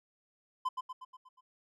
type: tone with echo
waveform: triangle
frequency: 1022 Hz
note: C6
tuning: 41 cents flat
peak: -27 dBFS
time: 0.65-0.69 s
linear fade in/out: 10 ms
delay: 120 ms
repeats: 6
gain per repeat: -5 dB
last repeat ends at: 1.41 s
effects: none